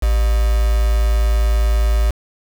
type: tone with quantisation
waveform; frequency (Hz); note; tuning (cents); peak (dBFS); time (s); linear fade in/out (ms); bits
sine; 55; A1; 0; -12; 0.02-2.11; 10; 4
effects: none